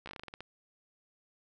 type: slowing click train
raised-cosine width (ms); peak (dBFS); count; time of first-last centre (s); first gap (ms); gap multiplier
0.3; -27; 11; 0.06-0.406; 14; 1.19
effects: none